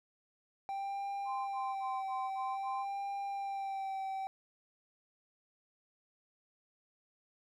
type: tone with vibrato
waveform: triangle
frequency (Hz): 784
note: G5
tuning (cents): 0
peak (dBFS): -34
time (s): 0.69-4.27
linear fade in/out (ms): 0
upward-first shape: sine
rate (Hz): 0.51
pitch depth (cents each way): 28
type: tone bursts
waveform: sine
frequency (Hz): 1040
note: C6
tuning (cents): -11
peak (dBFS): -38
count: 6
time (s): 1.25-2.855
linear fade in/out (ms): 50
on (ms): 230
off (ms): 45
effects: none